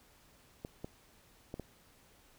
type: clicks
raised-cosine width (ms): 2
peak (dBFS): -27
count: 4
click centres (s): 0.649 / 0.845 / 1.541 / 1.597
effects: pink hiss -64 dBFS RMS until 2.38 s